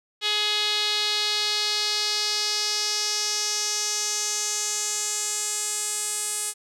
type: tone with band-pass filter sweep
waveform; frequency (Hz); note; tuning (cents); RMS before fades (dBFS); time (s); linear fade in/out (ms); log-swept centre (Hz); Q
sawtooth; 420; G#4; +19; -26; 0.21-6.54; 50; 3600 to 8800; 3.3
effects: none